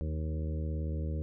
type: harmonic tone with a mistuned harmonic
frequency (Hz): 78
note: D#2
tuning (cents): +5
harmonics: 1 / 2 / 3 / 4 / 5 / 6 / 7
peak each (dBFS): -32 / -39 / -45 / -45 / -49 / -48 / -49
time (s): 0.01-1.22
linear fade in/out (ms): 0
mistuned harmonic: 3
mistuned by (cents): -35
effects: none